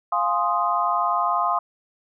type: chord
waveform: sine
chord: F minor seventh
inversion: none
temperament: equal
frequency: 698.5 / 830.6 / 1046.5 / 1244.5 Hz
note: F5 / Ab5 / C6 / Eb6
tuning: 0 / 0 / 0 / 0 cents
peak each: -25 / -28 / -23 / -24 dBFS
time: 0.12-1.59 s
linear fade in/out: 5 ms
effects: none